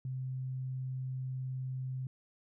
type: tone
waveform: sine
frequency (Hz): 129.9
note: C3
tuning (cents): -12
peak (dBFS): -35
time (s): 0.05-2.07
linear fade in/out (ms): 2
effects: none